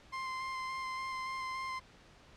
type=tone with vibrato; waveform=30% pulse; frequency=1046.5 Hz; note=C6; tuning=in tune; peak=-34 dBFS; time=0.12-1.8 s; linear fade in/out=20 ms; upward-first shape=square; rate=3.5 Hz; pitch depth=10 cents each way; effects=pink hiss -59 dBFS RMS until 2.36 s + low-pass 5000 Hz 12 dB/octave